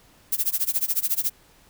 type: noise with tremolo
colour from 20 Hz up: violet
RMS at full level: -21 dBFS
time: 0.32-1.3 s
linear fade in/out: 5 ms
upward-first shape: sine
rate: 14 Hz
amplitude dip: 95%
effects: pink hiss -56 dBFS RMS until 1.69 s